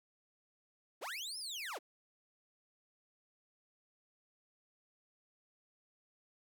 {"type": "linear two-way sweep", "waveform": "30% pulse", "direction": "up then down", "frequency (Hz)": [246.9, 5350, 246.9], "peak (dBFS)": -38, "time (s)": [1.01, 1.79], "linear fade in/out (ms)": 20, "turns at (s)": 1.38, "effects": []}